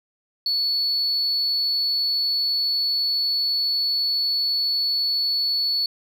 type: tone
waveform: sine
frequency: 4426 Hz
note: C#8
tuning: 3 cents flat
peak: -18 dBFS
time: 0.46-5.86 s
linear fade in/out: 2 ms
effects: tanh soft clip ceiling -17 dBFS + 10-bit